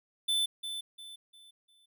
square tone with echo, 3520 Hz, A7, in tune, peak -27 dBFS, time 0.28-0.46 s, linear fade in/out 10 ms, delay 350 ms, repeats 4, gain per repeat -9 dB, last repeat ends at 1.86 s, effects none

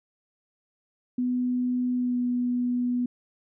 sine tone with pitch glide, 248.8 to 245.7 Hz, B3 to B3, +13 to -9 cents, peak -23 dBFS, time 1.18-3.06 s, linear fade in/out 5 ms, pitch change -22 cents, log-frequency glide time 1.96-2.18 s, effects none

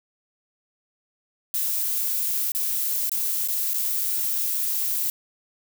violet noise with dropouts, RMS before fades -25 dBFS, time 1.54-5.1 s, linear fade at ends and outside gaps 1 ms, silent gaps 2.519-2.549 / 3.095-3.117 / 3.476-3.484 / 3.735-3.742 s, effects none

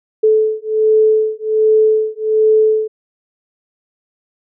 sine beating tone pair, 434 / 435.3 Hz, A4 / A4, -24 / -19 cents, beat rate 1.3 Hz, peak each -13 dBFS, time 0.23-2.88 s, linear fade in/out 10 ms, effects none

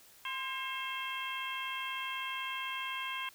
harmonic tone with a mistuned harmonic, 536 Hz, C5, 42 cents sharp, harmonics 2 / 3 / 4 / 5 / 6, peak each -40 / -44 / -43 / -42 / -42 dBFS, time 0.25-3.29 s, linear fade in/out 2 ms, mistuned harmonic 2, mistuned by -47 cents, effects white hiss -59 dBFS RMS until 3.34 s

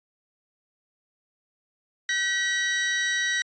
sawtooth tone pair together, 1535.9 / 1919 Hz, G6 / A#6, -36 / +50 cents, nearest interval major third, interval 386 cents, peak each -28 / -20 dBFS, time 2.09-3.42 s, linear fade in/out 2 ms, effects resampled to 16000 Hz

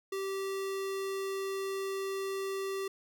square tone, 388.6 Hz, G4, 15 cents flat, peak -34 dBFS, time 0.12-2.88 s, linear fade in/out 5 ms, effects none

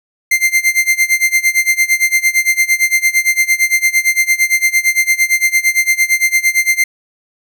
45% pulse tone with tremolo, 2093 Hz, C7, in tune, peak -7 dBFS, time 0.31-6.84 s, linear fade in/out 5 ms, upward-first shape sine, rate 8.8 Hz, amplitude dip 90%, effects none

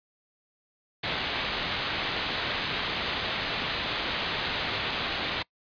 white low-pass noise, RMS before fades -31 dBFS, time 1.03-5.43 s, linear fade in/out 10 ms, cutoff 4200 Hz, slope 48 dB/octave, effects noise-tail reverb RT60 0.1 s tail -24 dB re dry + resampled to 11025 Hz

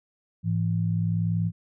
sine tone pair together, 106.74 / 167.4 Hz, G#2 / E3, +48 / +27 cents, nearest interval minor sixth, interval 779 cents, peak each -25 dBFS, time 0.43-1.52 s, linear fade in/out 50 ms, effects none

